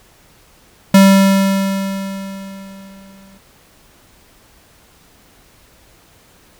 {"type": "tone with exponential decay", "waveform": "square", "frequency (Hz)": 194.6, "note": "G3", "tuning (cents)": -12, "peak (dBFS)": -4, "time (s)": [0.94, 3.38], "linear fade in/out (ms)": 5, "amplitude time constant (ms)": 530, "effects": ["pink hiss -49 dBFS RMS until 6.59 s"]}